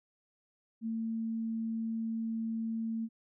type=tone; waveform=sine; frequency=225.3 Hz; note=A3; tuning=41 cents sharp; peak=-32 dBFS; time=0.81-3.09 s; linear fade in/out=50 ms; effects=none